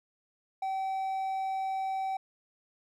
triangle tone, 768 Hz, G5, 36 cents flat, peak -28 dBFS, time 0.62-2.17 s, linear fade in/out 5 ms, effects none

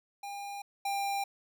square tone pair in turn, 805 / 796.2 Hz, G5 / G5, +46 / +27 cents, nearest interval unison, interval 19 cents, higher first, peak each -39 / -31 dBFS, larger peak second, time 0.23-0.62 / 0.85-1.24 s, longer neither, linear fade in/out 5 ms, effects none

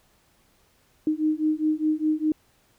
sine beating tone pair, 306.9 / 311.8 Hz, D#4 / D#4, -24 / +4 cents, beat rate 4.9 Hz, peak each -24 dBFS, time 1.07-2.32 s, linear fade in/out 2 ms, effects pink hiss -63 dBFS RMS until 2.78 s

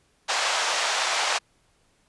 pink band-pass noise, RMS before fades -25 dBFS, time 0.28-1.39 s, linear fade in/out 20 ms, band 640 to 7200 Hz, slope 24 dB/octave, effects pink hiss -65 dBFS RMS until 2.08 s + resampled to 24000 Hz

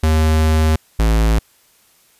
square tone pair in turn, 78.6 / 54.83 Hz, D#2 / A1, +18 / -5 cents, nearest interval tritone, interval 623 cents, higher first, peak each -12 dBFS, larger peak neither, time 0.03-0.76 / 0.99-1.39 s, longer first, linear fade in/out 5 ms, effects white hiss -54 dBFS RMS until 2.19 s + resampled to 32000 Hz

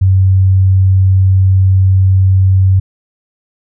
sine tone, 94.9 Hz, F#2, 44 cents sharp, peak -5 dBFS, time 0.01-2.8 s, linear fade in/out 10 ms, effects none

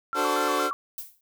sine tone with vibrato, 1244.5 Hz, D#6, in tune, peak -27 dBFS, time 0.13-0.73 s, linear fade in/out 0 ms, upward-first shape square, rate 4.3 Hz, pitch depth 160 cents each way
20% pulse chord, D dominant seventh, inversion none, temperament equal, 293.7 / 370 / 440 / 523.3 Hz, D4 / F#4 / A4 / C5, 0 / 0 / 0 / 0 cents, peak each -25 dBFS, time 0.14-0.71 s, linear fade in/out 50 ms
violet noise with exponential decay, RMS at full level -32 dBFS, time 0.98-1.21 s, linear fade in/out 2 ms, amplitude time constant 49 ms
effects none

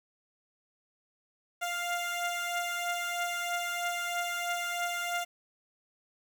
15% pulse beating tone pair, 698.5 / 701.6 Hz, F5 / F5, 0 / +8 cents, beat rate 3.1 Hz, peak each -26 / -31 dBFS, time 1.61-5.25 s, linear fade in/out 20 ms, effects 10-bit

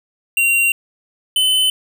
square tone pair in turn, 2759 / 3035 Hz, F7 / F#7, -22 / +43 cents, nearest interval major second, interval 165 cents, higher second, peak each -13 dBFS, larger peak neither, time 0.37-0.72 / 1.36-1.7 s, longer first, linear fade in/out 2 ms, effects none

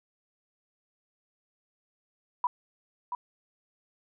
sine tone with echo, 982 Hz, B5, 10 cents flat, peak -23 dBFS, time 2.44-2.47 s, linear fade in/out 2 ms, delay 680 ms, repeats 1, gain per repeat -7 dB, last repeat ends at 3.15 s, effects none

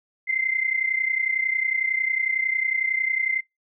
sine tone pair together, 2072 / 2103 Hz, C7 / C7, -17 / +8 cents, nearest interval unison, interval 25 cents, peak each -23 / -26 dBFS, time 0.27-3.41 s, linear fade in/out 20 ms, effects noise-tail reverb RT60 0.2 s tail -26 dB re dry

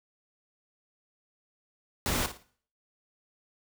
pink noise with echo, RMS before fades -29 dBFS, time 2.06-2.26 s, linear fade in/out 0 ms, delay 56 ms, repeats 3, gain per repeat -11 dB, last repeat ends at 2.428 s, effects noise-tail reverb RT60 0.5 s tail -18 dB re dry

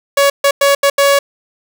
sawtooth tone bursts at uneven times, 561 Hz, C#5, 21 cents sharp, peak -4 dBFS, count 5, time 0.17-0.3 / 0.44-0.51 / 0.61-0.75 / 0.83-0.9 / 0.98-1.19 s, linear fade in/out 5 ms, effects none

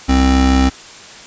square tone pair together, 66 / 264 Hz, C2 / C4, +16 / +16 cents, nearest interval 2 octaves, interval 2400 cents, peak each -13 dBFS, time 0.08-0.7 s, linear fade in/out 20 ms, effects white hiss -36 dBFS RMS until 1.26 s + resampled to 16000 Hz

